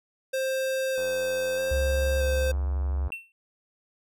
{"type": "tone with vibrato", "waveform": "square", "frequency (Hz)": 523.3, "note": "C5", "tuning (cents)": 0, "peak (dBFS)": -26, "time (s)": [0.33, 2.52], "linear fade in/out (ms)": 10, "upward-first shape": "square", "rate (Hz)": 0.8, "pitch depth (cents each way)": 14}
{"type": "click train", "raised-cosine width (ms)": 1, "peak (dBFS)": -30, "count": 197, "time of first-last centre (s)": [0.98, 3.104], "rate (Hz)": 92.3}
{"type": "tone", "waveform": "sine", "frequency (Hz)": 69.3, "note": "C#2", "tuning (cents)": 0, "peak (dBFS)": -24, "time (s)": [1.71, 3.08], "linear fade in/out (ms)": 5}
{"type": "tone with exponential decay", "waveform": "triangle", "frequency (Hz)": 2700, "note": "E7", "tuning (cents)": 41, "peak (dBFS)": -26, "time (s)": [3.12, 3.32], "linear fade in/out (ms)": 1, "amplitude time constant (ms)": 43}
{"effects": []}